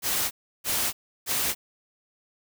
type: noise bursts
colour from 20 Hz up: white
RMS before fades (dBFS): -26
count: 3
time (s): 0.02-1.55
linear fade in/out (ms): 50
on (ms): 290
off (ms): 330
effects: none